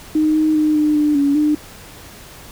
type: tone with pitch steps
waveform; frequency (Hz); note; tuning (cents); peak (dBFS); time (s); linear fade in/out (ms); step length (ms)
sine; 309 / 311.2 / 306.1 / 302 / 298.4 / 282.8 / 300.6; D#4 / D#4 / D#4 / D4 / D4 / C#4 / D4; -12 / 0 / -28 / +48 / +28 / +35 / +40; -12; 0.15-1.55; 5; 200
effects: pink hiss -39 dBFS RMS until 2.51 s